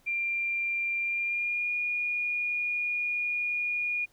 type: tone with pitch glide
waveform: sine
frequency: 2379 to 2437 Hz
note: D7 to D#7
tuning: +22 to -37 cents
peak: -27 dBFS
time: 0.06-4.06 s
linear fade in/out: 20 ms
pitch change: +41 cents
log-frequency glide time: 1-1.73 s
effects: pink hiss -65 dBFS RMS until 4.12 s